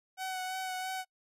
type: tone with vibrato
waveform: sawtooth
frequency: 748 Hz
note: F#5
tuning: 19 cents sharp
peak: -31 dBFS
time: 0.17-1.05 s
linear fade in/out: 50 ms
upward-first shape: sine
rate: 3 Hz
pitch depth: 19 cents each way
effects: noise-tail reverb RT60 0.1 s tail -26 dB re dry + resampled to 32000 Hz